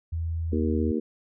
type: tone with pitch glide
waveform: sine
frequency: 82.41 to 81.84 Hz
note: E2 to E2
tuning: 0 to -12 cents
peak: -26 dBFS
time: 0.12-0.92 s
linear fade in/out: 10 ms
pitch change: -12 cents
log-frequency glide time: 0.4-0.71 s
type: harmonic tone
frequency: 77.78 Hz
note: D#2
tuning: in tune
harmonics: 3 / 4 / 5 / 6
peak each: -27 / -29 / -31 / -33 dBFS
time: 0.52-1 s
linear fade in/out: 10 ms
effects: none